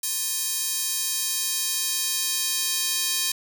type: tone with high-pass filter sweep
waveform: square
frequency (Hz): 352.6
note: F4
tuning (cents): +17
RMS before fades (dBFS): -26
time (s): 0.03-3.32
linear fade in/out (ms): 5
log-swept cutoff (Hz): 6700 to 4400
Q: 0.92
effects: none